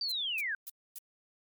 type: linear sweep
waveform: sine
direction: down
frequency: 4699 to 1515 Hz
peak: -31 dBFS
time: 0.01-0.55 s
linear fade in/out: 2 ms
type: noise bursts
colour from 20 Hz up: violet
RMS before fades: -41 dBFS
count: 4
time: 0.09-0.986 s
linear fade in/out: 2 ms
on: 29 ms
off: 260 ms
effects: MP3 96 kbps